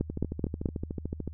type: two click trains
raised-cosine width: 3 ms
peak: -14 / -20 dBFS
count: 4 / 17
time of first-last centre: 0.01-0.658 / 0.1-1.276 s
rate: 4.63 / 13.6 Hz
effects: added 78 Hz sine -40 dBFS peak until 1.33 s